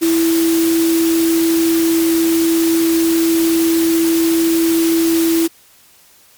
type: tone in noise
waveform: sine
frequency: 330 Hz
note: E4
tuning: 2 cents sharp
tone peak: -11 dBFS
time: 0.01-5.48 s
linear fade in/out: 20 ms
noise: white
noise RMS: -23 dBFS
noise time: 0.01-5.48 s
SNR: +9 dB
effects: white hiss -48 dBFS RMS until 6.37 s + MP3 96 kbps